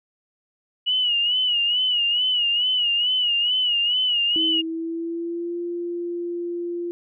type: tone with vibrato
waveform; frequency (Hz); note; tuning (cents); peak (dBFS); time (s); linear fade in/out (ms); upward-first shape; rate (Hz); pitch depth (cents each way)
sine; 2915; F#7; -26; -18; 0.86-4.62; 20; sine; 2.3; 74
type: tone with pitch glide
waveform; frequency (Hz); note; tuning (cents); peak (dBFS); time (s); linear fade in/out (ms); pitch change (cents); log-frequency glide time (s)
sine; 323 to 346.2; E4 to F4; -35 to -15; -25; 4.36-6.91; 0; +120; 4.56-5.58
effects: none